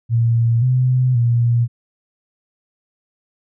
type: tone with pitch steps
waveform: sine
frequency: 116.2 / 127.3 / 118.6 Hz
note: A#2 / C3 / A#2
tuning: -5 / -47 / +30 cents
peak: -12 dBFS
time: 0.09-1.68 s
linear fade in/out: 50 ms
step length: 530 ms
effects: none